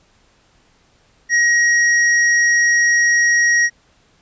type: tone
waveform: square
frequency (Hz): 1892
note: A#6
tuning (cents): +25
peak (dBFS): -12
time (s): 1.29-3.7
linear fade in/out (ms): 50
effects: pink hiss -56 dBFS RMS until 4.21 s + resampled to 16000 Hz